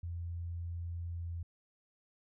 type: tone with pitch glide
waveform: sine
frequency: 85.5 to 85.01 Hz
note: F2 to F2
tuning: -36 to -46 cents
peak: -37 dBFS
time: 0.03-1.43 s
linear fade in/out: 5 ms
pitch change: -10 cents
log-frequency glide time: 1.11-1.29 s
effects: none